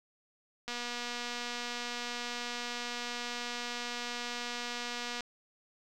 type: click train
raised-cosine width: 0.2 ms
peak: -21 dBFS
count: 1092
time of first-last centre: 0.68-5.207 s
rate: 241 Hz
effects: none